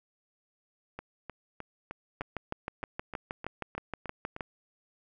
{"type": "two click trains", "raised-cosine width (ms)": 0.5, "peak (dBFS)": [-24, -19], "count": [12, 15], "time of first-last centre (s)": [[0.99, 4.364], [2.21, 4.408]], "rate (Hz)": [3.26, 6.37], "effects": []}